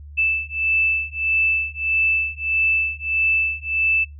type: beating tone pair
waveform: sine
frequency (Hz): 2637 / 2638.6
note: E7 / E7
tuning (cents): 0 / +1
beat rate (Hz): 1.6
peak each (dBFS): -21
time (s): 0.17-4.05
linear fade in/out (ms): 20
effects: noise-tail reverb RT60 0.2 s tail -25 dB re dry + added 73 Hz sine -36 dBFS peak until 4.19 s